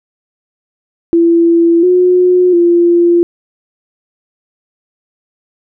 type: tone with pitch steps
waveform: sine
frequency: 336.9 / 361.9 / 344.8 Hz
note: E4 / F#4 / F4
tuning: +38 / -38 / -22 cents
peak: -5 dBFS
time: 1.13-3.23 s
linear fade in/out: 0 ms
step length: 700 ms
effects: none